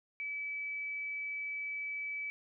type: tone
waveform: sine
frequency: 2297 Hz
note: D7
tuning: 39 cents flat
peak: -36 dBFS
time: 0.2-2.3 s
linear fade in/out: 0 ms
effects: none